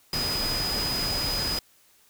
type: tone in noise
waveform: sine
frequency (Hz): 4978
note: D#8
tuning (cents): 0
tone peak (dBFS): -27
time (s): 0.13-1.59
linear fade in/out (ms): 2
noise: pink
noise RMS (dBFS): -31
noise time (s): 0.13-1.59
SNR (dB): +1
effects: white hiss -60 dBFS RMS until 2.09 s